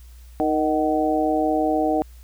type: harmonic tone with a mistuned harmonic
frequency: 155.56 Hz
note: D#3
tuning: in tune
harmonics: 2 / 3 / 4 / 5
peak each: -22 / -26 / -24 / -23 dBFS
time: 0.4-2.02 s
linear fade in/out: 0 ms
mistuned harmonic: 5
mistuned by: -53 cents
effects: added 60 Hz sine -41 dBFS peak until 2.23 s + white hiss -56 dBFS RMS until 2.23 s